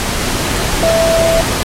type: tone in noise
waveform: sine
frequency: 659.3 Hz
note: E5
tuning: in tune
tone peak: -10 dBFS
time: 0.83-1.41 s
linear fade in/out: 0 ms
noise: pink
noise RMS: -17 dBFS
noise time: 0-1.63 s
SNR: +4 dB
effects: low-pass 11000 Hz 12 dB/octave + AAC 48 kbps